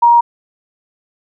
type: tone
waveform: sine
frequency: 945 Hz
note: A#5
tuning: 23 cents sharp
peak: -5 dBFS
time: 0.02-0.21 s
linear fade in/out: 10 ms
effects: none